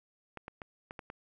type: clicks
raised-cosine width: 0.5 ms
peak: -27 dBFS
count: 6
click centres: 0.373 / 0.481 / 0.618 / 0.909 / 0.992 / 1.101 s
effects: none